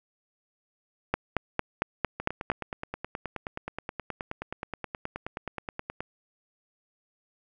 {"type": "two click trains", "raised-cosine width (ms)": 0.5, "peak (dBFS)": [-9, -18], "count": [7, 37], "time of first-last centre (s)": [[1.14, 2.501], [2.2, 6.005]], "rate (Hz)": [4.41, 9.46], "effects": []}